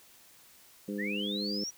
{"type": "harmonic tone", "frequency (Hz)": 102, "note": "G#2", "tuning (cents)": -31, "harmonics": [2, 3, 4, 5], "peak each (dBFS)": [-35, -39, -41, -43], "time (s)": [0.88, 1.64], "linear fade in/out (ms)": 5}
{"type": "linear sweep", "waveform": "sine", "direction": "up", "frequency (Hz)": [1705, 5830], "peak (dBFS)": -34, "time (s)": [0.98, 1.71], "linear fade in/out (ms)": 20}
{"effects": ["white hiss -58 dBFS RMS until 1.77 s"]}